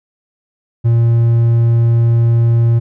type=tone; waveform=triangle; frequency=116.54 Hz; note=A#2; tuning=in tune; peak=-6 dBFS; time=0.84-2.8 s; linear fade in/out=20 ms; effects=none